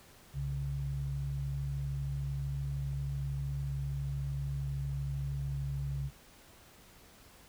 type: tone pair together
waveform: sine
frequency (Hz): 65.22 / 138.2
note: C2 / C#3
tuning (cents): -5 / -5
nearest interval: octave + minor second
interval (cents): 1300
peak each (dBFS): -38 / -34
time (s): 0.33-6.11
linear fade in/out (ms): 50
effects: pink hiss -58 dBFS RMS until 7.48 s